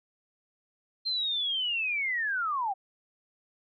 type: linear sweep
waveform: sine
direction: down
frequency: 4186 to 740 Hz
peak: -27 dBFS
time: 1.05-2.74 s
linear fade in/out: 20 ms
effects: none